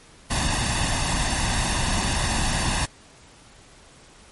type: noise with comb filter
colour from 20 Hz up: pink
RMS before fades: -23 dBFS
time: 0.3-2.86 s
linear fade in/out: 10 ms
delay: 1.1 ms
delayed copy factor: +0.65
effects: pink hiss -50 dBFS RMS until 4.31 s + MP3 48 kbps